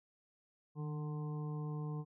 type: harmonic tone with a mistuned harmonic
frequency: 149.5 Hz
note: D3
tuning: 31 cents sharp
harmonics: 1 / 2 / 3 / 5 / 6 / 7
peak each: -38 / -50 / -50 / -57 / -59 / -55 dBFS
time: 0.75-2.05 s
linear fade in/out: 50 ms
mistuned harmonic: 1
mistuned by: +33 cents
effects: none